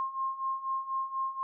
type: beating tone pair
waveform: sine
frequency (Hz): 1063 / 1067.1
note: C6 / C6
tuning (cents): +27 / +34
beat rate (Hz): 4.1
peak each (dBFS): -36 / -32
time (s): 0-1.43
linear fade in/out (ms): 0
effects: none